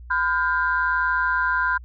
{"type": "tone cluster", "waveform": "sine", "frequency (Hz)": [1011, 1417, 1578], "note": ["B5", "F6", "G6"], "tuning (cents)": [40, 25, 11], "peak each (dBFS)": -23, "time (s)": [0.1, 1.78], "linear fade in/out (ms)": 10, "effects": ["tanh soft clip ceiling -9 dBFS", "added 60 Hz sine -38 dBFS peak until 1.84 s"]}